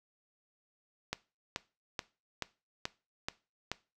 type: click train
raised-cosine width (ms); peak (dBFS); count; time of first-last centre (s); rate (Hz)
0.2; -16; 7; 1.13-3.716; 2.32
effects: noise-tail reverb RT60 0.3 s tail -19 dB re dry